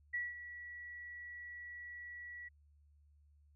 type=tone with ADSR envelope; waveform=sine; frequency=1939 Hz; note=B6; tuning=32 cents flat; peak=-34 dBFS; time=0.13-2.49 s; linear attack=16 ms; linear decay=190 ms; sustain=-12 dB; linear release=15 ms; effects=added 73 Hz sine -64 dBFS peak until 3.55 s